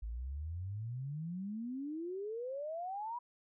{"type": "exponential sweep", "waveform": "sine", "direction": "up", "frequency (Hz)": [52.4, 987.8], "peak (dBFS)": -38, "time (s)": [0.02, 3.19], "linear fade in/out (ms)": 10, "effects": []}